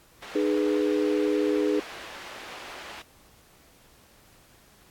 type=band-pass noise; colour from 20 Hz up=white; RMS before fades=-42 dBFS; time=0.22-3.02 s; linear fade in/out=5 ms; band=300 to 2600 Hz; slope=12 dB/octave
type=chord; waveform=sine; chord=G# minor; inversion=second; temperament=equal with one note detuned; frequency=304.4 / 415.3 / 493.9 Hz; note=D#4 / G#4 / B4; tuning=-38 / 0 / 0 cents; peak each=-25 / -25 / -29 dBFS; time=0.35-1.8 s; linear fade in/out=5 ms
effects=pink hiss -57 dBFS RMS until 4.9 s + AAC 64 kbps